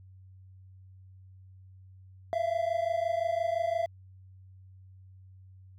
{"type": "tone pair together", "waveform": "triangle", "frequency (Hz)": [659.3, 685.1], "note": ["E5", "F5"], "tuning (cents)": [0, -33], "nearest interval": "minor second", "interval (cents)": 67, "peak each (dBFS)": -28, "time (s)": [2.33, 3.86], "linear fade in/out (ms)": 0, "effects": ["added 94 Hz sine -50 dBFS peak until 5.78 s"]}